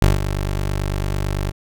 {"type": "tone with ADSR envelope", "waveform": "20% pulse", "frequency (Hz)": 49, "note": "G1", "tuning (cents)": 0, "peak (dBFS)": -4, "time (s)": [0.02, 1.52], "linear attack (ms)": 3, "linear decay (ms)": 160, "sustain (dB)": -11, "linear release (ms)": 30, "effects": []}